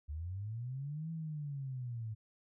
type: linear two-way sweep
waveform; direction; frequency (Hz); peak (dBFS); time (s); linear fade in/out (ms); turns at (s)
sine; up then down; 70.5 to 164.81 to 106.9; -38; 0.08-2.15; 20; 1.11
effects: none